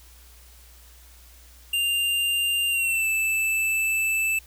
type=tone with pitch glide; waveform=square; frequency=2794 to 2637 Hz; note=F7 to E7; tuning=0 to 0 cents; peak=-22 dBFS; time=1.73-4.39 s; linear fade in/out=5 ms; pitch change=-100 cents; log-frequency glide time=2.69-3.07 s; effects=added 60 Hz sine -49 dBFS peak until 4.46 s + white hiss -53 dBFS RMS until 4.46 s